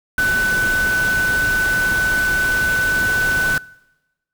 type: tone in noise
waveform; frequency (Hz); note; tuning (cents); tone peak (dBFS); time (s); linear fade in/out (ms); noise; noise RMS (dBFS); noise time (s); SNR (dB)
sine; 1500; F#6; +23; -14; 0.18-3.58; 2; pink; -26; 0.18-3.58; +9
effects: noise-tail reverb RT60 1.0 s tail -23 dB re dry